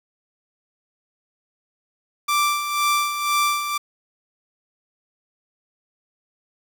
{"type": "tone with tremolo", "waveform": "sawtooth", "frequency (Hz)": 1174.7, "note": "D6", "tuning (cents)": 0, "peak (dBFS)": -13, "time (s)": [2.28, 3.78], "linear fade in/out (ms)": 10, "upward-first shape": "sine", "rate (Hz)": 2, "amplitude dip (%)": 60, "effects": ["7-bit"]}